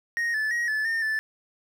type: tone with pitch steps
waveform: triangle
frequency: 1867 / 1741 / 1892 / 1735 / 1818 / 1752 Hz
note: A#6 / A6 / A#6 / A6 / A#6 / A6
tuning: +2 / -19 / +25 / -25 / -44 / -8 cents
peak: -22 dBFS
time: 0.17-1.19 s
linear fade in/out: 0 ms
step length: 170 ms
effects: none